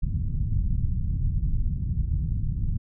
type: low-pass noise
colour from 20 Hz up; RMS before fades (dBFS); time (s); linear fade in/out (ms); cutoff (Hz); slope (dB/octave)
pink; -25; 0.02-2.78; 10; 150; 24
effects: none